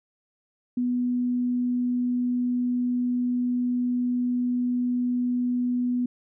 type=tone; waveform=sine; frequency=246.4 Hz; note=B3; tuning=4 cents flat; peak=-22 dBFS; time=0.77-6.06 s; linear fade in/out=5 ms; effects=none